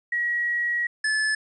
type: tone pair in turn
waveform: sine / square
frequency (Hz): 1910 / 1730.9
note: A#6 / A6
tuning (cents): +42 / -29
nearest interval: major second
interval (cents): 171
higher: first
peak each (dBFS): -22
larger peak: neither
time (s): 0.12-0.87 / 1.04-1.35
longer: first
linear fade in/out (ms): 5
effects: resampled to 24000 Hz + 10-bit